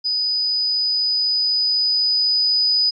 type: tone with level ramp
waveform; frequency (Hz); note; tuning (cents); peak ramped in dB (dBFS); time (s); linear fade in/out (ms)
sine; 4978; D#8; 0; -18 to -14; 0.04-2.91; 20
effects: AAC 64 kbps